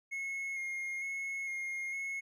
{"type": "tone with vibrato", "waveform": "triangle", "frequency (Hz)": 2158, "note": "C#7", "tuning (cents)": -47, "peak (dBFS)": -34, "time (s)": [0.11, 2.21], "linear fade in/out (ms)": 20, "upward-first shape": "square", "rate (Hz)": 1.1, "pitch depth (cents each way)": 17, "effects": []}